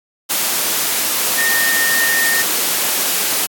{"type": "tone in noise", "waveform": "sine", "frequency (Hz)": 1834, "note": "A#6", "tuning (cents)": -29, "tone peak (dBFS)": -15, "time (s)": [1.37, 2.43], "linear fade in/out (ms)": 20, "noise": "white", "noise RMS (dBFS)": -17, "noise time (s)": [0.29, 3.47], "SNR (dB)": -1, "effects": ["high-pass 200 Hz 12 dB/octave", "AAC 64 kbps"]}